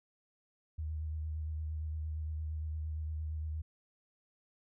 sine tone with vibrato, 77.78 Hz, D#2, in tune, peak -35 dBFS, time 0.78-3.62 s, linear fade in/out 10 ms, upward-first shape sine, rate 8.7 Hz, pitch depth 26 cents each way, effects none

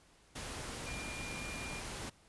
sine tone in noise, 2401 Hz, D7, 38 cents sharp, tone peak -45 dBFS, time 0.86-1.8 s, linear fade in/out 10 ms, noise pink, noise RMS -43 dBFS, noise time 0.35-2.1 s, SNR -5 dB, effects pink hiss -65 dBFS RMS until 2.28 s + resampled to 24000 Hz

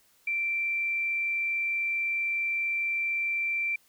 sine tone with frequency modulation, 2349 Hz, D7, in tune, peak -26 dBFS, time 0.27-3.76 s, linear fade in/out 5 ms, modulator 44.5 Hz, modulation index 0.24, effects white hiss -64 dBFS RMS until 3.88 s

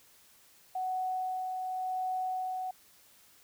sine tone with tremolo, 744 Hz, F#5, 9 cents sharp, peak -30 dBFS, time 0.75-2.71 s, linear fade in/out 5 ms, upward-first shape sine, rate 0.91 Hz, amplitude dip 30%, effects white hiss -61 dBFS RMS until 3.43 s

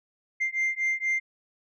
sine beating tone pair, 2093 / 2097.2 Hz, C7 / C7, 0 / +3 cents, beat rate 4.2 Hz, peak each -26 dBFS, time 0.4-1.2 s, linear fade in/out 20 ms, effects tanh soft clip ceiling -21 dBFS

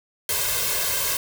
white noise with comb filter, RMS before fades -24 dBFS, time 0.29-1.17 s, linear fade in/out 2 ms, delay 1.9 ms, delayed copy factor +0.9, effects none

